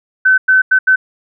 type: tone bursts at uneven times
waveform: sine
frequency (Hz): 1523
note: F#6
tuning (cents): +50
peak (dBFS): -6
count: 4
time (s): 0.25-0.38 / 0.48-0.62 / 0.71-0.79 / 0.87-0.96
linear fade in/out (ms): 10
effects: none